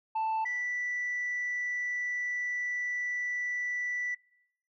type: tone pair in turn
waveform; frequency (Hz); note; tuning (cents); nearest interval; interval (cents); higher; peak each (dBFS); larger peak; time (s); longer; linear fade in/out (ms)
sine; 883 / 1968.6; A5 / B6; +6 / -6; octave + major second; 1388; second; -25 / -29; first; 0.15-0.45 / 0.45-4.15; second; 10
effects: noise-tail reverb RT60 0.7 s tail -22 dB re dry + tanh soft clip ceiling -27 dBFS